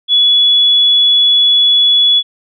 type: tone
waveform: sine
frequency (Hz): 3400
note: G#7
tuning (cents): +40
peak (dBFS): -6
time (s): 0.08-2.23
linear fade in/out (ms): 50
effects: none